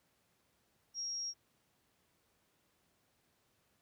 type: tone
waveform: sine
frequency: 5600 Hz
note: F8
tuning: 4 cents sharp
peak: -37 dBFS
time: 0.94-1.34 s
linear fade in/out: 50 ms
effects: pink hiss -75 dBFS RMS until 3.81 s + high-pass 80 Hz 12 dB/octave